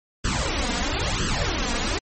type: noise with flanger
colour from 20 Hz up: pink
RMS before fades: -24 dBFS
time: 0.24-1.99 s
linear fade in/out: 10 ms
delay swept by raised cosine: 0.64 to 4.24 ms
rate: 1 Hz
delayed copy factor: +0.9
effects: MP3 32 kbps